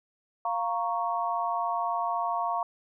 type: chord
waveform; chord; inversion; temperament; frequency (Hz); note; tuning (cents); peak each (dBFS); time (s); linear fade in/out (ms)
sine; Bb minor; second; equal; 698.5 / 932.3 / 1108.7; F5 / Bb5 / Db6; 0 / 0 / 0; -30 / -31 / -31; 0.45-2.63; 2
effects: none